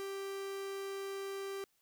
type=tone; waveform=45% pulse; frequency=392 Hz; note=G4; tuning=in tune; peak=-39 dBFS; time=0-1.64 s; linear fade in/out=0 ms; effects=white hiss -75 dBFS RMS until 1.81 s